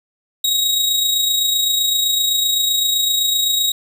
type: tone with amplitude modulation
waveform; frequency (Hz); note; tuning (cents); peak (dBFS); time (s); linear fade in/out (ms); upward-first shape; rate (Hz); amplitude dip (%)
sawtooth; 3800; A#7; +33; -10; 0.44-3.72; 5; sine; 27.8; 40
effects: none